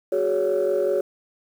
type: chord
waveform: sine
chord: F# suspended second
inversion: none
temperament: equal with one note detuned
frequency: 370 / 415.3 / 560.2 Hz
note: F#4 / G#4 / C#5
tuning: 0 / 0 / +18 cents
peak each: -23 / -23 / -21 dBFS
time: 0.12-1.01 s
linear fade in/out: 5 ms
effects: tanh soft clip ceiling -14 dBFS + 8-bit